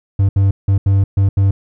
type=tone bursts at uneven times; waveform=triangle; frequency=98 Hz; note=G2; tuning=in tune; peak=-7 dBFS; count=6; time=0.19-0.29 / 0.36-0.51 / 0.68-0.78 / 0.86-1.04 / 1.17-1.29 / 1.37-1.51 s; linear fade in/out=5 ms; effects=none